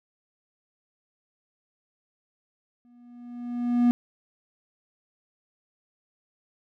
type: tone with exponential growth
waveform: triangle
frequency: 241.7 Hz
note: B3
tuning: 37 cents flat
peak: -13 dBFS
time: 2.85-3.91 s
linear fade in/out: 0 ms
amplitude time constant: 230 ms
effects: none